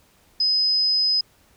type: tone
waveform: sine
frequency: 5040 Hz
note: D#8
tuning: 21 cents sharp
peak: -17 dBFS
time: 0.4-1.21 s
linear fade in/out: 5 ms
effects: pink hiss -58 dBFS RMS until 1.56 s